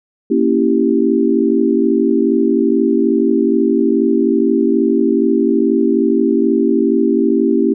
sine chord, A# diminished seventh, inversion none, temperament equal, 233.1 / 277.2 / 329.6 / 392 Hz, A#3 / C#4 / E4 / G4, 0 / 0 / 0 / 0 cents, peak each -16 dBFS, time 0.3-7.74 s, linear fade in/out 10 ms, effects none

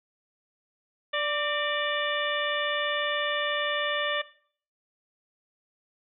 harmonic tone with a mistuned harmonic, 587.3 Hz, D5, in tune, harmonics 1 / 2 / 3 / 4 / 5 / 6, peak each -30 / -33 / -31 / -38 / -34 / -34 dBFS, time 1.13-4.22 s, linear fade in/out 10 ms, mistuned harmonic 3, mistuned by +47 cents, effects noise-tail reverb RT60 0.5 s tail -17 dB re dry

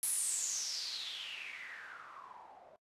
blue noise with low-pass filter sweep, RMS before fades -41 dBFS, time 0.03-2.76 s, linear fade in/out 0 ms, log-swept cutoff 11000 to 610 Hz, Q 7, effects noise-tail reverb RT60 0.1 s tail -18 dB re dry + resampled to 32000 Hz

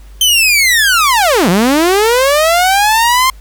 sawtooth linear two-way sweep, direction down then up, 3123 to 164.81 to 1060 Hz, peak -4 dBFS, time 0.21-3.3 s, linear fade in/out 2 ms, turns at 1.49 s, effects added 50 Hz sine -32 dBFS peak until 3.4 s + pink hiss -47 dBFS RMS until 3.4 s

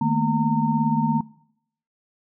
sine tone cluster, 153.8 / 219.4 / 236.8 / 916 Hz, D#3 / A3 / A#3 / A#5, -20 / -5 / +27 / -31 cents, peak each -24 dBFS, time 0.01-1.21 s, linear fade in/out 5 ms, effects noise-tail reverb RT60 0.7 s tail -21 dB re dry

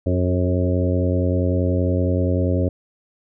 harmonic tone with a mistuned harmonic, 90.5 Hz, F#2, 38 cents flat, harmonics 1 / 2 / 3 / 4 / 5 / 6 / 7, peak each -19 / -26 / -24 / -28 / -29 / -26 / -32 dBFS, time 0.06-2.69 s, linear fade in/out 5 ms, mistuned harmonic 5, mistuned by -22 cents, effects none

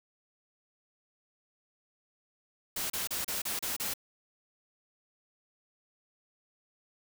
white noise bursts, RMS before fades -34 dBFS, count 7, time 2.76-3.938 s, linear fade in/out 5 ms, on 140 ms, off 33 ms, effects none

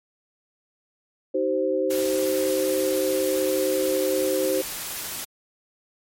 sine chord, C minor, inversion first, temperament equal with one note detuned, 311.1 / 381.9 / 523.3 Hz, Eb4 / G4 / C5, 0 / -45 / 0 cents, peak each -28 / -25 / -23 dBFS, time 1.34-4.62 s, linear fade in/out 10 ms
white noise, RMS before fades -32 dBFS, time 1.9-5.25 s, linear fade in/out 10 ms
effects MP3 64 kbps

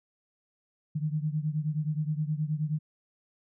sine beating tone pair, 150 / 159.5 Hz, D3 / D#3, +37 / +43 cents, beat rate 9.5 Hz, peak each -29 / -32 dBFS, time 0.95-2.79 s, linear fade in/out 10 ms, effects none

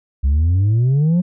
sine exponential sweep, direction up, 65.41 to 184.3 Hz, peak -9 dBFS, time 0.23-1.22 s, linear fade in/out 20 ms, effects tanh soft clip ceiling -11 dBFS

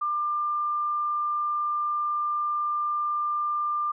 sine tone, 1194 Hz, D6, 28 cents sharp, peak -24 dBFS, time 0.01-3.92 s, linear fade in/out 10 ms, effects none

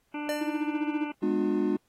harmonic tone, 296.4 Hz, D4, 16 cents sharp, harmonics 1 / 2 / 3 / 4 / 5 / 7 / 8 / 9 / 10, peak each -33 / -46 / -39 / -49 / -45 / -52 / -44 / -48 / -55 dBFS, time 0.14-1.12 s, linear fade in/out 5 ms
square tone with exponential decay, 597 Hz, D5, 28 cents sharp, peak -27 dBFS, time 0.29-0.8 s, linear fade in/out 1 ms, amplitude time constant 110 ms
triangle tone with tremolo, 311.1 Hz, D#4, in tune, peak -24 dBFS, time 0.41-1.07 s, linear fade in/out 5 ms, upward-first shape sine, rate 15 Hz, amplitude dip 100%
triangle chord, G# diminished seventh, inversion none, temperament just, 207.7 / 249.2 / 299 / 358.8 Hz, G#3 / B3 / D4 / F4, 0 / +16 / +31 / +47 cents, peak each -28 / -31 / -26 / -27 dBFS, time 1.22-1.77 s, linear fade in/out 10 ms
effects pink hiss -72 dBFS RMS until 1.88 s + AAC 48 kbps

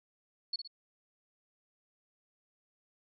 sine tone with echo, 4384 Hz, C#8, 20 cents flat, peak -31 dBFS, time 0.53-0.56 s, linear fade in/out 5 ms, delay 58 ms, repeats 2, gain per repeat -7 dB, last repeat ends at 0.676 s, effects none

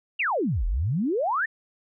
sine exponential two-way sweep, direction down then up, 2960 to 38.34 to 1889 Hz, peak -22 dBFS, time 0.19-1.46 s, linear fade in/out 10 ms, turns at 0.66 s, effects none

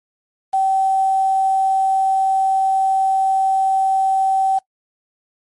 sine tone with quantisation, 770 Hz, G5, 31 cents flat, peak -13 dBFS, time 0.53-4.59 s, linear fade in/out 10 ms, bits 6, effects noise-tail reverb RT60 0.1 s tail -23 dB re dry + MP3 48 kbps

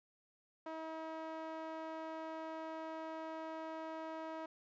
sawtooth tone with band-pass filter, 320 Hz, D#4, 49 cents sharp, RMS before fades -45 dBFS, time 0.66-4.46 s, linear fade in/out 5 ms, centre 830 Hz, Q 1.3, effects resampled to 16000 Hz

